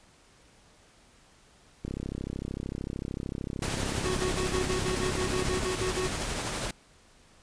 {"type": "click train", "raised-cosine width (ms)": 3, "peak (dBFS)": -21, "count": 127, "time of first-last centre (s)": [1.85, 5.634], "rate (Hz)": 33.3}
{"type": "noise with tremolo", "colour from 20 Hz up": "pink", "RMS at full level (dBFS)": -31, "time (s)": [3.62, 6.71], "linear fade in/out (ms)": 5, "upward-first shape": "triangle", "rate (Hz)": 12, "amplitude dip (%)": 35}
{"type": "tone bursts", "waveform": "square", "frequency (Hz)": 370, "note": "F#4", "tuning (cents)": 0, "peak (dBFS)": -30, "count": 13, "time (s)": [4.04, 6.08], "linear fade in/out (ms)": 20, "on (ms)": 120, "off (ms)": 40}
{"effects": ["pink hiss -59 dBFS RMS until 7.42 s", "resampled to 22050 Hz"]}